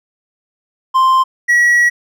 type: tone pair in turn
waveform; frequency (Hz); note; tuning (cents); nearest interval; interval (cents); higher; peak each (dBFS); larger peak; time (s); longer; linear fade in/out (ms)
triangle; 1046.5 / 1922.6; C6 / B6; 0 / -47; major seventh; 1053; second; -6; neither; 0.94-1.24 / 1.48-1.9; second; 20
effects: none